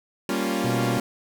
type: chord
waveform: sawtooth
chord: G half-diminished seventh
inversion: none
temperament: equal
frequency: 196 / 233.1 / 277.2 / 349.2 Hz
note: G3 / Bb3 / Db4 / F4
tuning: 0 / 0 / 0 / 0 cents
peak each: -25 dBFS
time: 0.29-1 s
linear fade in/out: 2 ms
type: harmonic tone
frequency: 123.5 Hz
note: B2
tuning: in tune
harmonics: 1 / 2 / 3 / 4 / 5 / 6 / 7 / 8 / 9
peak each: -26 / -36 / -36 / -39 / -41 / -47 / -43 / -50 / -45 dBFS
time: 0.64-0.98 s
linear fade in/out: 5 ms
effects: none